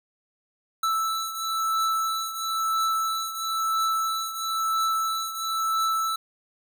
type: beating tone pair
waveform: square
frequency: 1318.5 / 1319.5 Hz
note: E6 / E6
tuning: 0 / +1 cents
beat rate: 1 Hz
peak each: -26 / -31 dBFS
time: 0.83-6.16 s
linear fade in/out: 5 ms
effects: none